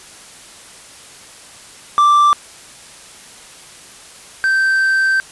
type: tone pair in turn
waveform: triangle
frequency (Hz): 1174.7 / 1557.1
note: D6 / G6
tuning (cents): 0 / -12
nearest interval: perfect fourth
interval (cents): 488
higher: second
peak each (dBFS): -6 / -10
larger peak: first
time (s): 1.98-2.33 / 4.44-5.2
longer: second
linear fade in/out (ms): 0
effects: white hiss -39 dBFS RMS until 5.31 s + resampled to 24000 Hz